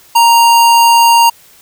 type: tone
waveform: square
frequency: 932.3 Hz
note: A#5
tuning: in tune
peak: -5 dBFS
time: 0.15-1.3 s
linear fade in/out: 10 ms
effects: white hiss -43 dBFS RMS until 1.61 s